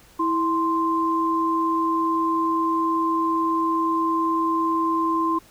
sine tone pair together, 327.3 / 1045 Hz, E4 / C6, -12 / -2 cents, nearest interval octave + minor sixth, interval 2010 cents, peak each -23 / -21 dBFS, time 0.19-5.39 s, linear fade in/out 10 ms, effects pink hiss -52 dBFS RMS until 5.5 s

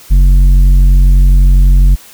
sine tone with tanh clipping, 46 Hz, F#1, 9 cents flat, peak -4 dBFS, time 0.1-1.96 s, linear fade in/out 20 ms, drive 8 dB, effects white hiss -37 dBFS RMS until 2.13 s

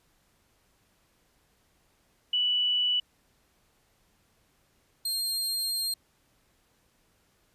sine / sawtooth tone pair in turn, 2960 / 4202 Hz, F#7 / C8, 0 / +7 cents, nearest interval tritone, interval 607 cents, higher second, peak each -23 / -25 dBFS, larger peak first, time 2.33-3 / 5.05-5.94 s, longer second, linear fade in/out 5 ms, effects pink hiss -68 dBFS RMS until 7.54 s + resampled to 32000 Hz

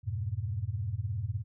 sine chord, F diminished, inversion none, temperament equal, 87.31 / 103.83 / 123.47 Hz, F2 / Ab2 / Cb3, 0 / 0 / 0 cents, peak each -37 / -33 / -37 dBFS, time 0.03-1.44 s, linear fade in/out 50 ms, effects none

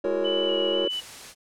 triangle chord, F# dominant seventh, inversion third, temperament just, 333 / 370 / 462.5 / 555 Hz, E4 / F#4 / A#4 / C#5, +18 / 0 / -14 / +2 cents, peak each -29 / -27 / -27 / -25 dBFS, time 0.04-0.88 s, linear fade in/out 5 ms
click train, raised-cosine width 1 ms, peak -26 dBFS, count 167, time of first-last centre 0.05-0.848 s, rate 208 Hz
sine tone with vibrato, 2960 Hz, F#7, in tune, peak -27 dBFS, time 0.24-1.01 s, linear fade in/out 20 ms, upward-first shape square, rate 2 Hz, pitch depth 15 cents each way
white noise, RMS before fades -41 dBFS, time 0.89-1.35 s, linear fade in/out 50 ms
effects low-pass 9000 Hz 12 dB/octave

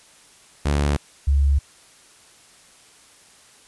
sawtooth / sine tone pair in turn, 72.3 / 69.92 Hz, D2 / C#2, -27 / +16 cents, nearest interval minor second, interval 57 cents, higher first, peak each -14 dBFS, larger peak neither, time 0.65-0.97 / 1.27-1.59 s, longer neither, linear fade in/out 10 ms, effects white hiss -51 dBFS RMS until 3.67 s + resampled to 24000 Hz

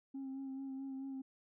sine tone with vibrato, 268.7 Hz, C4, 46 cents sharp, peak -39 dBFS, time 0.14-1.22 s, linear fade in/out 10 ms, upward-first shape sine, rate 4.6 Hz, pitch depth 23 cents each way, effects tanh soft clip ceiling -39 dBFS

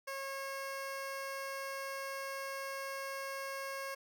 15% pulse tone, 544 Hz, C#5, 33 cents flat, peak -33 dBFS, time 0.07-3.95 s, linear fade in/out 10 ms, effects none

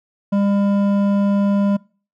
sine tone with hard clipping, 200.7 Hz, G3, 41 cents sharp, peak -16 dBFS, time 0.32-1.77 s, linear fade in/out 10 ms, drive 10 dB, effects noise-tail reverb RT60 0.4 s tail -24 dB re dry

